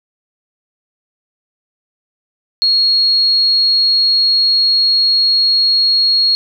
sine tone, 4300 Hz, C8, 47 cents sharp, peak -9 dBFS, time 2.62-6.35 s, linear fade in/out 0 ms, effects none

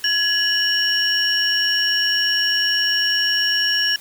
sine tone cluster, 1682 / 2952 / 5540 Hz, G#6 / F#7 / F8, +22 / -5 / -15 cents, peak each -20 dBFS, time 0.04-3.96 s, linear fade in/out 2 ms, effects tanh soft clip ceiling -8 dBFS + white hiss -42 dBFS RMS until 4 s

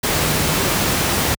sine tone in noise, 153.9 Hz, D#3, 19 cents flat, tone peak -26 dBFS, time 0.14-0.59 s, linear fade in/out 10 ms, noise pink, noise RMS -18 dBFS, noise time 0.03-1.35 s, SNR -11 dB, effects high-pass 60 Hz 12 dB/octave

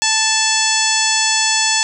harmonic tone with a mistuned harmonic, 880 Hz, A5, in tune, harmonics 1 / 2 / 3 / 4 / 5 / 6 / 7 / 8 / 9, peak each -22 / -22 / -22 / -22 / -22 / -22 / -22 / -22 / -22 dBFS, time 0.02-1.83 s, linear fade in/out 0 ms, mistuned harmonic 4, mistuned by -58 cents, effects none

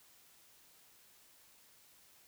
silence, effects white hiss -64 dBFS RMS until 2.27 s

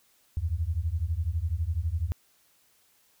sine beating tone pair, 76.5 / 88.5 Hz, D#2 / F2, -29 / +23 cents, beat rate 12 Hz, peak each -29 / -29 dBFS, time 0.37-2.12 s, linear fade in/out 0 ms, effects white hiss -65 dBFS RMS until 3.2 s

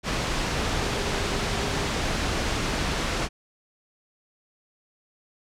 sine tone in noise, 404.4 Hz, G#4, 46 cents flat, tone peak -36 dBFS, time 0.77-1.93 s, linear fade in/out 50 ms, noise pink, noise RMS -26 dBFS, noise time 0.03-3.29 s, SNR -13 dB, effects low-pass 6000 Hz 12 dB/octave

